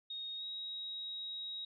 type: tone with pitch glide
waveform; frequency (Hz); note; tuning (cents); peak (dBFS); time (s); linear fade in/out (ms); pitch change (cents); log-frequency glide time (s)
sine; 3729 to 3803; A#7 to A#7; 0 to +34; -40; 0.1-1.65; 5; +34; 0.36-0.44
effects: none